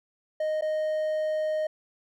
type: tone with dropouts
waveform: triangle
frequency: 620 Hz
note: D#5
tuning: 6 cents flat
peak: -23 dBFS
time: 0.4-1.67 s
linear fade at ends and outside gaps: 5 ms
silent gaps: 0.611-0.621 s
effects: none